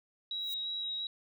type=tone with vibrato; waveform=sine; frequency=3846 Hz; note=B7; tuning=47 cents flat; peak=-34 dBFS; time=0.31-1.07 s; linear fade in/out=2 ms; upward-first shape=square; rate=2.9 Hz; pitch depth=10 cents each way
type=noise with exponential growth; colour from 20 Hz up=violet; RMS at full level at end=-41 dBFS; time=0.34-0.54 s; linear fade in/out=1 ms; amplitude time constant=43 ms
effects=none